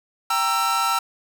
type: chord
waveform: 45% pulse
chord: E diminished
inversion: first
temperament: equal with one note detuned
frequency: 784 / 932.3 / 1333.1 Hz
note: G5 / Bb5 / E6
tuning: 0 / 0 / +19 cents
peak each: -27 / -25 / -21 dBFS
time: 0.3-0.99 s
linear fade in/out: 5 ms
effects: none